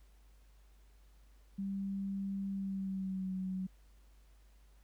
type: tone with pitch glide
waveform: sine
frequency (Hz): 196 to 187.26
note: G3 to F#3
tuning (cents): 0 to +21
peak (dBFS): -35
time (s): 1.58-3.67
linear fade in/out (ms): 10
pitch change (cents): -79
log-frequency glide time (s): 2.51-3.33
effects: added 50 Hz sine -59 dBFS peak until 4.83 s + pink hiss -72 dBFS RMS until 4.83 s